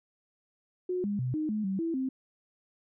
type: tone with pitch steps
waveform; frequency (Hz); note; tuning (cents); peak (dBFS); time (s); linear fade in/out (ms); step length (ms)
sine; 363.5 / 204.1 / 126.5 / 308.8 / 213.3 / 192.3 / 330.8 / 262.2; F#4 / G#3 / B2 / D#4 / G#3 / G3 / E4 / C4; -31 / -30 / +42 / -13 / +46 / -33 / +6 / +4; -28; 0.89-2.09; 5; 150
effects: none